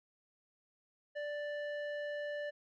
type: tone with low-pass filter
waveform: square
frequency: 587.3 Hz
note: D5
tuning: in tune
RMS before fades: -40 dBFS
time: 1.15-2.51 s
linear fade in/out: 20 ms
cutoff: 2100 Hz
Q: 1.4
effects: none